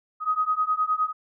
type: beating tone pair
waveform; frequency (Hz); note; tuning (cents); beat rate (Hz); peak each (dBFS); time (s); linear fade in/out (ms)
sine; 1251 / 1260.7; D#6 / D#6; +9 / +22; 9.7; -25 / -24; 0.2-1.13; 50
effects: none